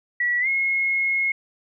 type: tone with pitch glide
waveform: sine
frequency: 1939 to 2164 Hz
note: B6 to C#7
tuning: -32 to -42 cents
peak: -19 dBFS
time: 0.2-1.32 s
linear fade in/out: 5 ms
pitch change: +190 cents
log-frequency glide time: 0.4-0.48 s
effects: none